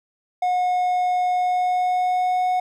triangle tone with pitch glide, 725 to 732.6 Hz, F#5 to F#5, -35 to -17 cents, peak -16 dBFS, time 0.42-2.6 s, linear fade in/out 5 ms, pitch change +18 cents, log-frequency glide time 1.32-2.48 s, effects none

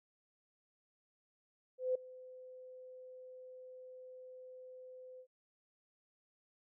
sine tone with ADSR envelope, 510 Hz, C5, 44 cents flat, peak -29 dBFS, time 1.78-5.27 s, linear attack 170 ms, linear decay 6 ms, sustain -21 dB, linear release 73 ms, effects none

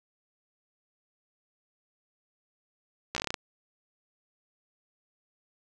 slowing click train, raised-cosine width 0.2 ms, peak -13 dBFS, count 9, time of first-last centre 3.15-3.342 s, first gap 14 ms, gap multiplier 1.15, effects none

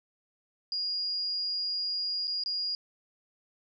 sine tone with dropouts, 4855 Hz, D#8, 43 cents flat, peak -29 dBFS, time 0.72-2.75 s, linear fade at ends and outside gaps 1 ms, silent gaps 2.272-2.278 / 2.437-2.46 s, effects none

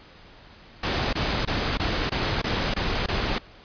pink noise bursts, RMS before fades -25 dBFS, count 8, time 0.83-3.384 s, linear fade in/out 5 ms, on 300 ms, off 22 ms, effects pink hiss -49 dBFS RMS until 3.64 s + resampled to 11025 Hz

